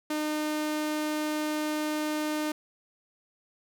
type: tone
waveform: sawtooth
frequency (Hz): 304.5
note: D#4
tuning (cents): -37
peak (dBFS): -24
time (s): 0.1-2.52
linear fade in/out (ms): 5
effects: none